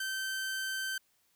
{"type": "tone", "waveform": "sawtooth", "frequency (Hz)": 1548, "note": "G6", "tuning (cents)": -22, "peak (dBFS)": -30, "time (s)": [0, 0.98], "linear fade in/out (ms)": 5, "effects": ["white hiss -72 dBFS RMS until 1.35 s"]}